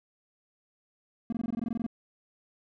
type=tone bursts; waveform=triangle; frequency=231.3 Hz; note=A#3; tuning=13 cents flat; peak=-26 dBFS; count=13; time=1.3-1.865 s; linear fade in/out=2 ms; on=25 ms; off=20 ms; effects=none